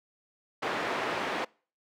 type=band-pass noise; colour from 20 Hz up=pink; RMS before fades=-32 dBFS; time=0.62-1.45 s; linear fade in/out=10 ms; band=380 to 2300 Hz; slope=12 dB/octave; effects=noise-tail reverb RT60 0.4 s tail -25 dB re dry